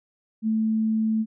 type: tone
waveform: sine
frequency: 220 Hz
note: A3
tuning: in tune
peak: -20 dBFS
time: 0.42-1.26 s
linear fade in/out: 50 ms
effects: none